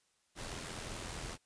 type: noise with amplitude modulation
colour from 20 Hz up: pink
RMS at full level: -41 dBFS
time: 0.35-1.38 s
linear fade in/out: 50 ms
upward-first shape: sine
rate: 84.9 Hz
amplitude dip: 50%
effects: white hiss -75 dBFS RMS until 1.45 s + resampled to 22050 Hz

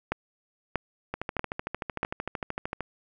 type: two click trains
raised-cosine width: 0.5 ms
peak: -16 / -11 dBFS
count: 23 / 4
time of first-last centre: 1.14-2.807 / 0.12-2.031 s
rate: 13.2 / 1.57 Hz
effects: none

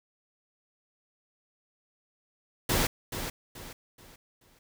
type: noise with echo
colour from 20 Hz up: pink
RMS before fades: -26 dBFS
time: 2.69-2.87 s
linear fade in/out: 5 ms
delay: 430 ms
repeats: 4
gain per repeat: -9 dB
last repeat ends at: 4.59 s
effects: none

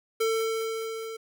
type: tone with level ramp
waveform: square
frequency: 447.6 Hz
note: A4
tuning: 30 cents sharp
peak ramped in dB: -23 to -36 dBFS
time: 0.2-1.17 s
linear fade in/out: 10 ms
effects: none

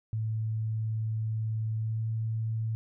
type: tone with pitch glide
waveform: sine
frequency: 110.2 to 111.54 Hz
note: A2 to A2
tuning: +3 to +24 cents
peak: -28 dBFS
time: 0.13-2.75 s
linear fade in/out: 0 ms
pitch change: +21 cents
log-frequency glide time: 1.77-2.04 s
effects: none

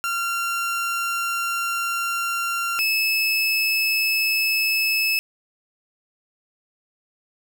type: tone pair in turn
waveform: 30% pulse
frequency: 1379 / 2603 Hz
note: F6 / E7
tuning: -22 / -22 cents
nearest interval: major seventh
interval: 1100 cents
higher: second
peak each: -20 / -16 dBFS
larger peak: second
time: 0.04-2.79 / 2.79-5.19 s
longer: first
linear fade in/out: 0 ms
effects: 8-bit

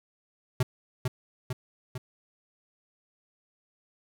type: tone with echo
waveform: square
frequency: 126.3 Hz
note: B2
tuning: 39 cents sharp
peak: -22 dBFS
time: 0.6-0.63 s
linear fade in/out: 5 ms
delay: 450 ms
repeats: 3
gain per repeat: -4 dB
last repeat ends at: 1.98 s
effects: none

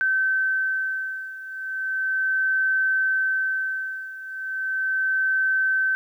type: beating tone pair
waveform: sine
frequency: 1540 / 1540.36 Hz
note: G6 / G6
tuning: -31 / -31 cents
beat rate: 0.36 Hz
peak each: -26 / -23 dBFS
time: 0.01-5.95 s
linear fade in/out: 0 ms
effects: 10-bit

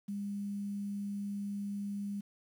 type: tone with quantisation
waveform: sine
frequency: 201.9 Hz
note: G#3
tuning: 49 cents flat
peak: -35 dBFS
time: 0.08-2.21 s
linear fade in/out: 10 ms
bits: 10
effects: none

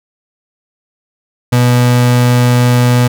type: tone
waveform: 35% pulse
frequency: 122.9 Hz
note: B2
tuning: 8 cents flat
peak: -5 dBFS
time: 1.52-3.08 s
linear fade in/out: 10 ms
effects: none

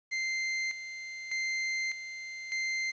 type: tone with tremolo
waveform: 40% pulse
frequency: 2085 Hz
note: C7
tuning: 7 cents flat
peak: -29 dBFS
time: 0.11-2.92 s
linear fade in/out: 20 ms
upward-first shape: square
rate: 0.83 Hz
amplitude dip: 65%
effects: resampled to 16000 Hz + 10-bit

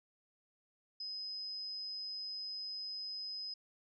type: tone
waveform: sine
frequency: 5050 Hz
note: D#8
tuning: 25 cents sharp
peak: -40 dBFS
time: 1-3.54 s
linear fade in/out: 5 ms
effects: none

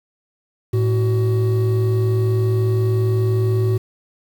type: tone pair together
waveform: triangle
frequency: 110 / 375.6 Hz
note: A2 / F#4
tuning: 0 / +26 cents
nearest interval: octave + major sixth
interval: 2126 cents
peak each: -13 / -19 dBFS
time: 0.73-3.78 s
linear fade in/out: 10 ms
effects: tanh soft clip ceiling -7 dBFS + 7-bit

